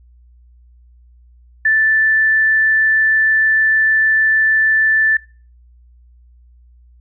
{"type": "tone with frequency modulation", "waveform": "sine", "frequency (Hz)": 1760, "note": "A6", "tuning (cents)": 0, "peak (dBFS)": -10, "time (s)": [1.65, 5.17], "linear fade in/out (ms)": 5, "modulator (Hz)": 26.5, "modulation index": 0.26, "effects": ["noise-tail reverb RT60 0.4 s tail -23 dB re dry", "added 60 Hz sine -44 dBFS peak until 7 s"]}